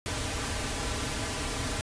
pink noise with comb filter, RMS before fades -32 dBFS, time 0.06-1.81 s, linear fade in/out 0 ms, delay 5.5 ms, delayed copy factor -0.65, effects resampled to 22050 Hz

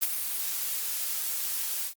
blue noise with ADSR envelope, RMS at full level -23 dBFS, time 0.01-1.94 s, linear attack 23 ms, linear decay 24 ms, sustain -8 dB, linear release 98 ms, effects Opus 32 kbps

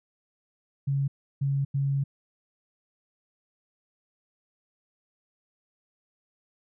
sine tone bursts at uneven times, 138.59 Hz, C#3, in tune, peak -23 dBFS, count 3, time 0.87-1.08 / 1.41-1.65 / 1.74-2.04 s, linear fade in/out 10 ms, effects none

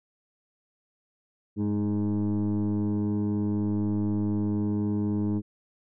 sine tone with frequency modulation, 207.7 Hz, G#3, in tune, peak -21 dBFS, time 1.56-5.42 s, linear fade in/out 50 ms, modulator 104 Hz, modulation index 1.2, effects tanh soft clip ceiling -23 dBFS

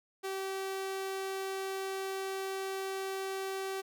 sawtooth tone, 385.3 Hz, G4, 30 cents flat, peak -31 dBFS, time 0.23-3.82 s, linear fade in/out 20 ms, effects none

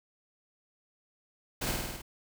pink noise with echo, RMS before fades -33 dBFS, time 1.61-1.72 s, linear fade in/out 10 ms, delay 50 ms, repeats 6, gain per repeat -2 dB, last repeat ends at 2.02 s, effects none

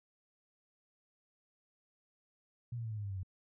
sine tone with pitch steps, 120 / 115.71 / 111.58 / 107.59 / 103.74 / 100.04 / 96.46 / 93.01 Hz, B2 / A#2 / A2 / A2 / G#2 / G2 / G2 / F#2, -49 / -12 / +25 / -38 / -1 / +36 / -27 / +10 cents, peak -37 dBFS, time 2.72-3.232 s, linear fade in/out 5 ms, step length 64 ms, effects none

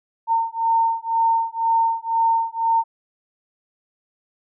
sine beating tone pair, 910 / 912 Hz, A#5 / A#5, -42 / -38 cents, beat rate 2 Hz, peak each -20 dBFS, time 0.27-2.84 s, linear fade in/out 50 ms, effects none

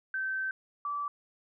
sine tone pair in turn, 1546 / 1158.2 Hz, G6 / D6, -24 / -24 cents, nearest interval perfect fourth, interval 500 cents, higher first, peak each -30 / -31 dBFS, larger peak first, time 0.14-0.51 / 0.85-1.08 s, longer first, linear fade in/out 2 ms, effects none

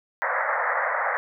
white band-pass noise, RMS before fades -25 dBFS, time 0.22-1.17 s, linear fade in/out 0 ms, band 500 to 2000 Hz, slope 96 dB/octave, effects none

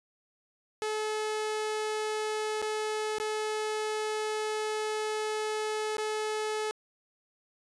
sawtooth tone with dropouts, 430 Hz, A4, 40 cents flat, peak -26 dBFS, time 0.82-6.71 s, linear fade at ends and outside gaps 0 ms, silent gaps 2.618-2.625 / 3.184-3.2 / 5.968-5.982 s, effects resampled to 24000 Hz

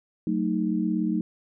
sine chord, D# diminished, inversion first, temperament just, 186.68 / 224 / 311.1 Hz, F#3 / A3 / D#4, +16 / +31 / 0 cents, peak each -27 dBFS, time 0.27-1.21 s, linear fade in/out 2 ms, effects none

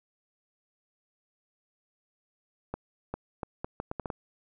accelerating click train, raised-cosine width 1 ms, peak -19 dBFS, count 9, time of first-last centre 2.74-4.102 s, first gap 400 ms, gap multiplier 0.73, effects none

